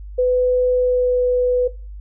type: tone with pitch glide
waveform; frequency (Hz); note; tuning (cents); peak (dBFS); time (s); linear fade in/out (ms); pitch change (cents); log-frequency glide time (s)
sine; 501 to 497; B4 to B4; +25 to +11; -13; 0.18-1.68; 10; -14; 0.7-1.22
effects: noise-tail reverb RT60 0.3 s tail -18 dB re dry + added 50 Hz sine -31 dBFS peak until 2 s